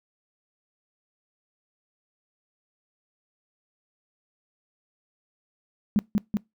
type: tone with echo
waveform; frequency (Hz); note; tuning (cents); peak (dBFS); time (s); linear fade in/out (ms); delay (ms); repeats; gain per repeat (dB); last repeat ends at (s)
sine; 207.7; G#3; 0; -17; 5.96-5.99; 0; 190; 2; -2; 6.37
effects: noise-tail reverb RT60 0.2 s tail -24 dB re dry